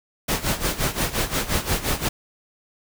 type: noise with tremolo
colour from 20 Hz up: pink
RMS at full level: -21 dBFS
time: 0.28-2.09 s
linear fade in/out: 10 ms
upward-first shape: sine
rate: 5.7 Hz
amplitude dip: 80%
effects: none